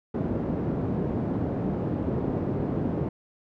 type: band-pass noise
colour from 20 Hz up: pink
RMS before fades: -28 dBFS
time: 0.14-3.09 s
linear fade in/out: 5 ms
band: 120 to 420 Hz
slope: 12 dB/octave
effects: none